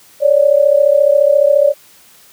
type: tone pair together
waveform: sine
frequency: 556 / 590.4 Hz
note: C#5 / D5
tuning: +5 / +9 cents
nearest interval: minor second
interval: 104 cents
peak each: -10 dBFS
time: 0.2-1.74 s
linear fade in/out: 50 ms
effects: white hiss -45 dBFS RMS until 2.32 s + high-pass 80 Hz 12 dB/octave

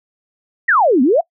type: exponential two-way sweep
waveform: sine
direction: down then up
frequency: 1977 to 235.9 to 738 Hz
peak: -9 dBFS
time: 0.68-1.21 s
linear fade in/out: 10 ms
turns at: 1.02 s
effects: noise-tail reverb RT60 0.1 s tail -24 dB re dry

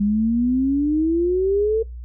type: exponential sweep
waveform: sine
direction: up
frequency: 200.6 to 452.9 Hz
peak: -16 dBFS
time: 0-1.83 s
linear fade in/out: 10 ms
effects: noise-tail reverb RT60 0.2 s tail -22 dB re dry + added 60 Hz sine -31 dBFS peak until 2.04 s

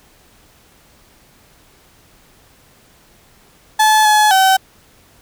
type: tone with pitch steps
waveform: 35% pulse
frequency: 863 / 850 / 764 Hz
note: A5 / G#5 / G5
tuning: -34 / +40 / -45 cents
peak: -7 dBFS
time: 3.79-4.57 s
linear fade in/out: 10 ms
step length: 260 ms
effects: pink hiss -50 dBFS RMS until 5.21 s

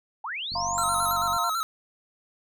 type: linear sweep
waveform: sine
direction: up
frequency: 771 to 11900 Hz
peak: -30 dBFS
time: 0.24-1.13 s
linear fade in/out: 5 ms
type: click train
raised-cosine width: 5 ms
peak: -31 dBFS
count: 41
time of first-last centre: 0.52-1.364 s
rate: 47.4 Hz
type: chord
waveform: sine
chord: F suspended fourth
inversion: none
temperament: equal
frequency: 698.5 / 932.3 / 1046.5 Hz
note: F5 / Bb5 / C6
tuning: 0 / 0 / 0 cents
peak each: -31 dBFS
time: 0.55-1.5 s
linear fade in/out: 5 ms
type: tone with vibrato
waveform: square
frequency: 1318.5 Hz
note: E6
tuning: in tune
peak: -26 dBFS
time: 0.78-1.63 s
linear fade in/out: 0 ms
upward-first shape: square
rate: 9.1 Hz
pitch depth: 52 cents each way
effects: none

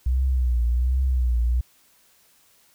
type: tone with vibrato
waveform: sine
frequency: 62.1 Hz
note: B1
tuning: 10 cents sharp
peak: -18 dBFS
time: 0.06-1.61 s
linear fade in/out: 5 ms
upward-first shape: triangle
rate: 1.3 Hz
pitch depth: 110 cents each way
effects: white hiss -59 dBFS RMS until 2.74 s

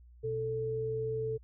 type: tone pair together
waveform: sine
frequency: 123.47 / 441 Hz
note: B2 / A4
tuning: 0 / +4 cents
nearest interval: octave + minor seventh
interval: 2204 cents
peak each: -38 / -32 dBFS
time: 0.23-1.38 s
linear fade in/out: 20 ms
effects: added 60 Hz sine -53 dBFS peak until 1.43 s

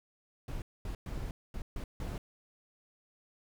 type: noise bursts at uneven times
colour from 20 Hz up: brown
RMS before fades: -38 dBFS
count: 6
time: 0.48-0.62 / 0.85-0.95 / 1.06-1.31 / 1.54-1.62 / 1.76-1.84 / 2-2.18 s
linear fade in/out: 2 ms
effects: none

